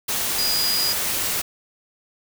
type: tone in noise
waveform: sine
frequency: 4900 Hz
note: D#8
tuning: 27 cents flat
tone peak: -21 dBFS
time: 0.38-0.93 s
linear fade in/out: 10 ms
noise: white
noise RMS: -24 dBFS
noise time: 0.08-1.42 s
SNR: 0 dB
effects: none